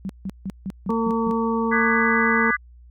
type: tone bursts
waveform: sine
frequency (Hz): 191.8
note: G3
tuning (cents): -37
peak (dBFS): -25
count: 7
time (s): 0.05-1.311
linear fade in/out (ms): 0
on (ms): 43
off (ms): 160
type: harmonic tone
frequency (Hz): 227.4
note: A#3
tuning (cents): -43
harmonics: 1 / 2 / 4 / 5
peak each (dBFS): -22 / -25 / -28 / -29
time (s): 0.89-2.51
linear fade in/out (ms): 5
type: chord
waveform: sine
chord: G# half-diminished seventh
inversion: second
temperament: just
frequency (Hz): 1196.1 / 1495.1 / 1661.2 / 1993.5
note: D6 / F#6 / G#6 / B6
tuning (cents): +31 / +18 / 0 / +16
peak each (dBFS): -25 / -25 / -24 / -23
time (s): 1.71-2.57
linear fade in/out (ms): 20
effects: added 60 Hz sine -44 dBFS peak until 2.9 s